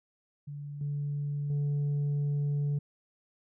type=tone with level steps; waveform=sine; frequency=144.5 Hz; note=D3; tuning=28 cents flat; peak=-37 / -29 / -24 dBFS; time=0.47-2.79 s; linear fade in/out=10 ms; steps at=0.81 / 1.5 s; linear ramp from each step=2 ms; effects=tanh soft clip ceiling -26 dBFS